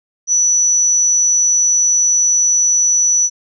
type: tone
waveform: sine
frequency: 5930 Hz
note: F#8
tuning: 3 cents sharp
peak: -10 dBFS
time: 0.27-3.3 s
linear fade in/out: 50 ms
effects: none